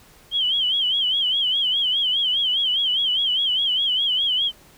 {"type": "tone with vibrato", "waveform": "sine", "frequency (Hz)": 3136, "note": "G7", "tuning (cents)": 0, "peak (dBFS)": -18, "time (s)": [0.31, 4.52], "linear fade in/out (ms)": 50, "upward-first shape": "sine", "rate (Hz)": 4.9, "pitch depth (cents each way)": 110, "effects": ["pink hiss -51 dBFS RMS until 4.77 s"]}